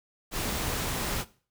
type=noise; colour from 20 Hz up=pink; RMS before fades=-31 dBFS; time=0.31-1.25 s; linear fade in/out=50 ms; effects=noise-tail reverb RT60 0.4 s tail -18 dB re dry